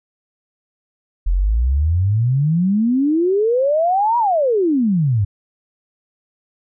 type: exponential two-way sweep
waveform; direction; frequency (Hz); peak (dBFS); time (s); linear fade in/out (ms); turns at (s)
sine; up then down; 40.87 to 974 to 94.5; -13; 1.26-5.25; 10; 4.18
effects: none